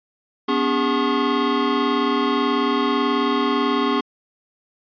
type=tone cluster; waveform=square; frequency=247.9 / 286.2 / 406.7 / 1082 Hz; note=B3 / D4 / G#4 / C#6; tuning=+7 / -45 / -36 / -42 cents; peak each=-24 dBFS; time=0.48-4.01 s; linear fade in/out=10 ms; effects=resampled to 11025 Hz